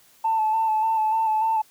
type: tone with vibrato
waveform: sine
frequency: 880 Hz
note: A5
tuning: in tune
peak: -18 dBFS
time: 0.24-1.62 s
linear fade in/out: 10 ms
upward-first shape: square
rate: 3.4 Hz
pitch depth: 25 cents each way
effects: tanh soft clip ceiling -14 dBFS + white hiss -56 dBFS RMS until 1.7 s